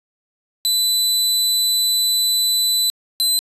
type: tone pair in turn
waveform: sawtooth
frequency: 4000 / 4049 Hz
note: B7 / B7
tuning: +21 / +42 cents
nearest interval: unison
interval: 21 cents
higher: second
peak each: -12 dBFS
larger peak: neither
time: 0.65-2.9 / 3.2-3.39 s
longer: first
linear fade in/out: 0 ms
effects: resampled to 32000 Hz